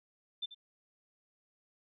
sine tone with echo, 3552 Hz, A7, 16 cents sharp, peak -34 dBFS, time 0.42-0.46 s, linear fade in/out 10 ms, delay 87 ms, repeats 1, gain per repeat -13 dB, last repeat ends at 0.547 s, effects none

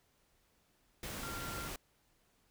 sine tone in noise, 1381 Hz, F6, 20 cents flat, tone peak -45 dBFS, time 1.23-1.68 s, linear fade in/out 2 ms, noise pink, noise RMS -43 dBFS, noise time 1.03-1.76 s, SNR -5 dB, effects pink hiss -73 dBFS RMS until 2.5 s

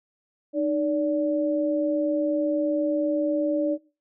sine tone pair together, 306.2 / 578 Hz, D#4 / D5, -28 / -28 cents, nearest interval major seventh, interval 1100 cents, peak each -24 / -24 dBFS, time 0.53-3.78 s, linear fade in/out 50 ms, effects noise-tail reverb RT60 0.3 s tail -18 dB re dry

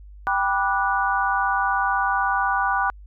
sine chord, G major seventh, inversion none, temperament just, 784 / 980 / 1176 / 1470 Hz, G5 / B5 / D6 / F#6, 0 / -14 / +2 / -12 cents, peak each -24 / -25 / -25 / -24 dBFS, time 0.27-2.9 s, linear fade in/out 0 ms, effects added 50 Hz sine -40 dBFS peak until 3.06 s

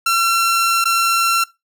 sawtooth tone with dropouts, 1357 Hz, E6, 50 cents sharp, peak -10 dBFS, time 0.06-1.44 s, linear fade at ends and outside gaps 5 ms, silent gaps 0.842-0.854 s, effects noise-tail reverb RT60 0.2 s tail -19 dB re dry

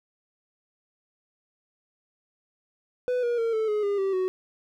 triangle tone with pitch steps, 497.8 / 477.5 / 458.1 / 439.4 / 421.5 / 404.3 / 387.9 / 372.1 Hz, B4 / A#4 / A#4 / A4 / G#4 / G#4 / G4 / F#4, +14 / +42 / -30 / -2 / +26 / -46 / -18 / +10 cents, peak -21 dBFS, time 3.08-4.28 s, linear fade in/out 0 ms, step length 150 ms, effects none

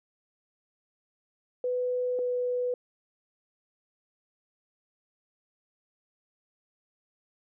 sine tone pair in turn, 497.9 / 494.7 Hz, B4 / B4, +14 / +3 cents, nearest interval unison, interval 11 cents, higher first, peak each -26 dBFS, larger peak neither, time 1.64-2.19 / 2.19-2.74 s, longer neither, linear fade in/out 2 ms, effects none

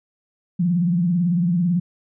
sine tone with vibrato, 174.3 Hz, F3, 3 cents flat, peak -16 dBFS, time 0.59-1.8 s, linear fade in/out 10 ms, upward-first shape triangle, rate 18 Hz, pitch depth 130 cents each way, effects none

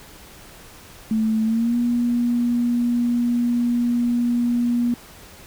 sine tone with pitch glide, 220 to 239.9 Hz, A3 to A#3, 0 to +50 cents, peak -17 dBFS, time 1.11-4.94 s, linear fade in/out 2 ms, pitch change +150 cents, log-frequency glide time 1.44-1.76 s, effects pink hiss -44 dBFS RMS until 5.46 s

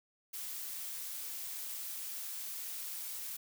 blue noise, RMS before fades -42 dBFS, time 0.33-3.37 s, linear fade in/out 10 ms, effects none

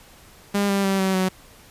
sawtooth tone with pitch steps, 201.6 / 197.79 / 194.06 / 190.4 / 186.8 Hz, G3 / G3 / G3 / F#3 / F#3, +49 / +16 / -17 / +50 / +17 cents, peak -15 dBFS, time 0.54-1.29 s, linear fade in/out 10 ms, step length 150 ms, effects pink hiss -49 dBFS RMS until 1.7 s + resampled to 32000 Hz

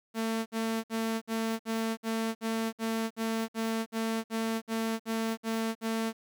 sawtooth tone bursts, 224.6 Hz, A3, 36 cents sharp, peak -25 dBFS, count 16, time 0.14-6.13 s, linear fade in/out 50 ms, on 320 ms, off 58 ms, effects 11-bit

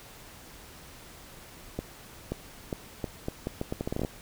accelerating click train, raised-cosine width 2 ms, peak -17 dBFS, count 16, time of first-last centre 1.79-4.049 s, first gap 530 ms, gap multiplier 0.77, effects pink hiss -49 dBFS RMS until 4.21 s

